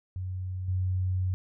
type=tone with level steps; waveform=sine; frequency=92.5 Hz; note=F#2; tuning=in tune; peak=-31 / -25 dBFS; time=0.16-1.34 s; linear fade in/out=0 ms; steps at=0.68 s; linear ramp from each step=5 ms; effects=none